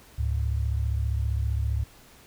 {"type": "tone pair together", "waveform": "sine", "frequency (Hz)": [70.48, 105.6], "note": ["C#2", "G#2"], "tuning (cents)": [29, 29], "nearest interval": "perfect fifth", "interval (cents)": 700, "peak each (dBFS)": [-25, -28], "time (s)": [0.18, 1.84], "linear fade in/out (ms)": 10, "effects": ["pink hiss -53 dBFS RMS until 2.26 s"]}